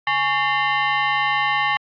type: tone with frequency modulation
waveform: sine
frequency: 139.5 Hz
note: C#3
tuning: 11 cents sharp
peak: -17 dBFS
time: 0.07-1.77 s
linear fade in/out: 2 ms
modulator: 972 Hz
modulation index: 2.5
effects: AAC 64 kbps